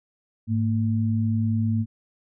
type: tone pair together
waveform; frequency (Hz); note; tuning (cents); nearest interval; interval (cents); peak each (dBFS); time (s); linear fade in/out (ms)
sine; 105.92 / 226.2; G#2 / A3; +35 / +48; octave + minor second; 1313; -22 / -24; 0.47-1.86; 50
effects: none